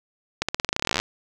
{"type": "accelerating click train", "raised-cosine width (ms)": 0.2, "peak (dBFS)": -5, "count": 21, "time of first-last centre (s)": [0.42, 1], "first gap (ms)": 66, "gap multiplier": 0.9, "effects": []}